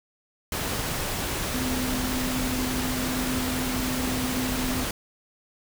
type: tone in noise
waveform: sine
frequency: 254.4 Hz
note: C4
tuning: 48 cents flat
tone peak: -28 dBFS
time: 1.54-4.84 s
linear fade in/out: 2 ms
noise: pink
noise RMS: -29 dBFS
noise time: 0.52-4.91 s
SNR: -2 dB
effects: none

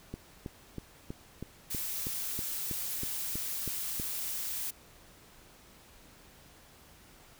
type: click train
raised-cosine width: 3 ms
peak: -25 dBFS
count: 13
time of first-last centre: 0.14-3.999 s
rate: 3.11 Hz
type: noise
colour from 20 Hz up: blue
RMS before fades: -36 dBFS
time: 1.7-4.71 s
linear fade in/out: 10 ms
effects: pink hiss -57 dBFS RMS until 7.39 s

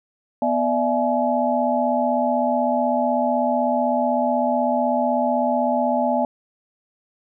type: tone cluster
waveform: sine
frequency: 246.6 / 590 / 666 / 846 Hz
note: B3 / D5 / E5 / G#5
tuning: -2 / +8 / +18 / +32 cents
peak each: -23 dBFS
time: 0.42-6.25 s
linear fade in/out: 2 ms
effects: none

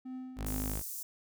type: tone with tremolo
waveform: triangle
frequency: 257 Hz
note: C4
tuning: 31 cents flat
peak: -36 dBFS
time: 0.05-0.75 s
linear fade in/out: 10 ms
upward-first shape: triangle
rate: 2.5 Hz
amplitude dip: 55%
type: tone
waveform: sawtooth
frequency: 51.91 Hz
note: G#1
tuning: in tune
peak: -31 dBFS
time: 0.36-0.83 s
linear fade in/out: 50 ms
type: high-pass noise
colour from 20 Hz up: white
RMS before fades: -41 dBFS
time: 0.46-1.03 s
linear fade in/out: 5 ms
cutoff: 6300 Hz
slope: 24 dB/octave
effects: none

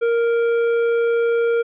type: tone with tanh clipping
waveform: sine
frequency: 466.2 Hz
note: A#4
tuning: in tune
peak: -17 dBFS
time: 0.01-1.63 s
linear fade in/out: 20 ms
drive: 10 dB
effects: resampled to 8000 Hz

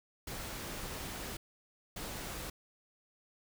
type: noise bursts at uneven times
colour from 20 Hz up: pink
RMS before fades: -42 dBFS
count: 2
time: 0.27-1.37 / 1.96-2.5 s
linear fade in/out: 5 ms
effects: none

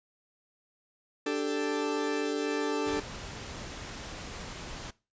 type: chord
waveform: 40% pulse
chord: D suspended fourth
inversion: none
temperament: equal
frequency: 293.7 / 392 / 440 Hz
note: D4 / G4 / A4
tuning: 0 / 0 / 0 cents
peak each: -31 / -35 / -31 dBFS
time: 1.26-3 s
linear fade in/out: 5 ms
type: noise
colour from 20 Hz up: pink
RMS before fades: -41 dBFS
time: 2.86-4.91 s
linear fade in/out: 10 ms
effects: noise-tail reverb RT60 0.3 s tail -21 dB re dry + resampled to 16000 Hz

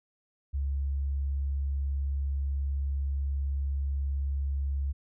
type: tone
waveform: sine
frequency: 69.3 Hz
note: C#2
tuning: in tune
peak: -27 dBFS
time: 0.53-4.93 s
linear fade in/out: 20 ms
effects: none

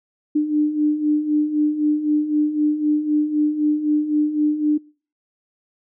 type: beating tone pair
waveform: sine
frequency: 297.4 / 301.3 Hz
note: D4 / D4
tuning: +22 / +44 cents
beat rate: 3.9 Hz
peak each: -23 / -17 dBFS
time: 0.35-4.78 s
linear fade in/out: 10 ms
effects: noise-tail reverb RT60 0.4 s tail -24 dB re dry

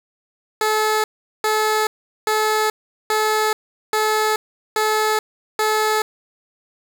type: tone bursts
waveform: 15% pulse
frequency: 431.3 Hz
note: A4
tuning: 35 cents flat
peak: -10 dBFS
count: 7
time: 0.61-6.02 s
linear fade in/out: 2 ms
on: 430 ms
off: 400 ms
effects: none

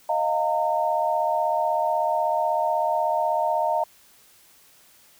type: chord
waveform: sine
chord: Eb suspended second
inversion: none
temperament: equal with one note detuned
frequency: 622.3 / 698.5 / 913.7 Hz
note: Eb5 / F5 / Bb5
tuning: 0 / 0 / -35 cents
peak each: -25 / -25 / -24 dBFS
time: 0.09-3.84 s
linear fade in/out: 5 ms
effects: white hiss -55 dBFS RMS until 5.19 s

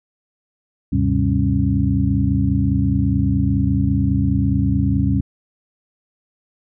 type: tone cluster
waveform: sine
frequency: 75.4 / 100.4 / 129.8 / 195.5 / 273.3 Hz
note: D2 / G2 / C3 / G3 / C#4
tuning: +46 / +42 / -13 / -4 / -24 cents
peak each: -21 dBFS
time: 0.92-5.21 s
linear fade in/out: 10 ms
effects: none

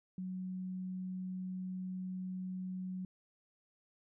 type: tone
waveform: sine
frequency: 185.1 Hz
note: F#3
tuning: 1 cent sharp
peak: -38 dBFS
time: 0.18-3.05 s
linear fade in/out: 2 ms
effects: none

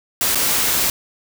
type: noise with dropouts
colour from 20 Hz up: white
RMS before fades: -18 dBFS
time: 0.21-0.9 s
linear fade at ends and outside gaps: 1 ms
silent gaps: 0.348-0.355 s
effects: none

